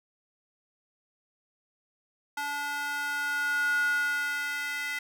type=tone with high-pass filter sweep; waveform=square; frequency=288.9 Hz; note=D4; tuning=28 cents flat; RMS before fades=-30 dBFS; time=2.37-4.99 s; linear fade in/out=5 ms; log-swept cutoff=1100 to 1800 Hz; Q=8; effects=none